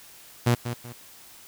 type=tone with echo; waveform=sawtooth; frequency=120.2 Hz; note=B2; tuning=46 cents flat; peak=-14 dBFS; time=0.46-0.55 s; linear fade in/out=10 ms; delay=190 ms; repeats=2; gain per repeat=-10 dB; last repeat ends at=0.93 s; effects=white hiss -49 dBFS RMS until 1.47 s